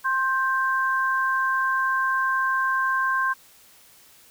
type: tone pair together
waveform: sine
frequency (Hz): 1058.1 / 1568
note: C6 / G6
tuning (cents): +19 / 0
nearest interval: perfect fifth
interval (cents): 681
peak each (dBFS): -23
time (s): 0.04-3.34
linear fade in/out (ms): 20
effects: white hiss -53 dBFS RMS until 4.3 s